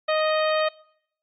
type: harmonic tone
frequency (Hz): 622.3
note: D#5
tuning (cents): 0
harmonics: 1 / 2 / 3 / 4 / 5 / 6 / 7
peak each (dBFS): -21 / -27 / -31 / -33 / -35 / -37 / -38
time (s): 0.08-0.69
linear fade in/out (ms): 10
effects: noise-tail reverb RT60 0.7 s tail -23 dB re dry + AAC 64 kbps